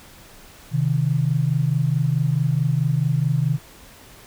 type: tone pair together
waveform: sine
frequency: 130.77 / 155.4 Hz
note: C3 / D#3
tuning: -1 / -2 cents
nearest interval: minor third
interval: 299 cents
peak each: -20 dBFS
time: 0.71-3.59 s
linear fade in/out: 50 ms
effects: pink hiss -46 dBFS RMS until 4.26 s